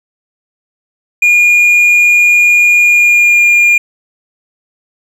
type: tone with pitch glide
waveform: triangle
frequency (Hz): 2429 to 2412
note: D#7 to D7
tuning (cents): -42 to +46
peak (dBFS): -3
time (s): 1.22-3.78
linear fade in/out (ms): 5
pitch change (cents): -12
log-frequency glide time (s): 2.8-3.45
effects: none